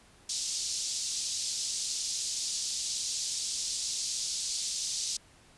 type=band-pass noise; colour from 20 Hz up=pink; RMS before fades=-34 dBFS; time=0.29-5.17 s; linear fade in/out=5 ms; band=4500 to 7800 Hz; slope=24 dB/octave; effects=pink hiss -59 dBFS RMS until 5.57 s + resampled to 24000 Hz